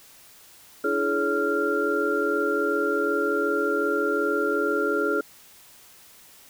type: tone cluster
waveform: sine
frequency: 293.6 / 336.2 / 421.8 / 563 / 1388 Hz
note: D4 / E4 / G#4 / C#5 / F6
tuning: 0 / +34 / +27 / +27 / -11 cents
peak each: -30 / -30 / -25 / -31 / -26 dBFS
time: 0.84-5.21 s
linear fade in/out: 5 ms
effects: white hiss -51 dBFS RMS until 6.49 s